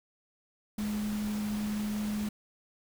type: tone in noise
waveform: sine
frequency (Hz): 210.3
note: G#3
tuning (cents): +22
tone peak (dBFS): -30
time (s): 0.78-2.29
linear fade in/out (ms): 5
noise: pink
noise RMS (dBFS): -43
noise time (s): 0.78-2.29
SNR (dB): +10
effects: none